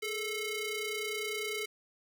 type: ring-modulated tone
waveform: sawtooth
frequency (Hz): 870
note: A5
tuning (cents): -20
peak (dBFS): -27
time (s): 0.02-1.66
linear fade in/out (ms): 10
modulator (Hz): 1290
effects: none